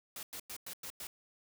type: noise bursts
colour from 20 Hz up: white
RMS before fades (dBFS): -44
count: 6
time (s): 0.16-1.07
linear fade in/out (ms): 2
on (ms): 70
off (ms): 98
effects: none